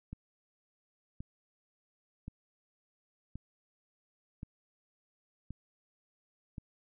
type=click train; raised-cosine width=5 ms; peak=-29 dBFS; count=7; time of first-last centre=0.13-6.582 s; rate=0.93 Hz; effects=none